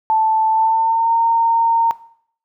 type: tone with pitch glide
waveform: sine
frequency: 880 to 918.4 Hz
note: A5 to A#5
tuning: 0 to -26 cents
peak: -12 dBFS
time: 0.1-1.91 s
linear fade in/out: 0 ms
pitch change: +74 cents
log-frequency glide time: 0.49-1.12 s
effects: noise-tail reverb RT60 0.6 s tail -18 dB re dry